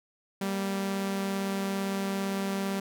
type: tone pair together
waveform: sawtooth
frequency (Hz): 195.39 / 233.1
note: G3 / A#3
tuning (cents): -5 / 0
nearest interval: minor third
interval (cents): 305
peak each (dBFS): -25 / -35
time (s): 0.41-2.8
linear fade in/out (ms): 5
effects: none